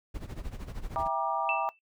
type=noise with tremolo; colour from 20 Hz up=brown; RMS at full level=-35 dBFS; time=0.14-1.08 s; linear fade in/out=10 ms; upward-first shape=sine; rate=13 Hz; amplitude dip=80%
type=chord; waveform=sine; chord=E half-diminished seventh; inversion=none; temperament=just; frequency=659.3 / 791.1 / 949.3 / 1186.7 Hz; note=E5 / G5 / Bb5 / D6; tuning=0 / +16 / +31 / +18 cents; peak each=-34 / -32 / -31 / -33 dBFS; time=0.96-1.69 s; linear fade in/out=0 ms
type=tone with exponential decay; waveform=sine; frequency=2655 Hz; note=E7; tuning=12 cents sharp; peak=-25 dBFS; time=1.49-1.79 s; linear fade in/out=1 ms; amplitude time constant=64 ms
effects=noise-tail reverb RT60 0.1 s tail -20 dB re dry